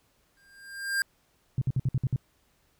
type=tone with exponential growth; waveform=square; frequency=1599 Hz; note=G6; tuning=34 cents sharp; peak=-23 dBFS; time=0.37-1.02 s; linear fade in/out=1 ms; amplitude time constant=140 ms
type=tone bursts; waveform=sine; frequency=129.9 Hz; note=C3; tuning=12 cents flat; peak=-22 dBFS; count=7; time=1.58-2.161 s; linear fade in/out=2 ms; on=35 ms; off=56 ms
effects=pink hiss -68 dBFS RMS until 2.79 s